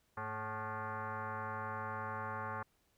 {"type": "tone with frequency modulation", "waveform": "sine", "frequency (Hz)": 103.83, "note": "G#2", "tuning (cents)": 0, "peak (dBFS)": -38, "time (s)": [0.17, 2.63], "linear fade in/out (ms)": 5, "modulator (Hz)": 326, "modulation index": 4.4, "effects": ["pink hiss -75 dBFS RMS until 2.97 s"]}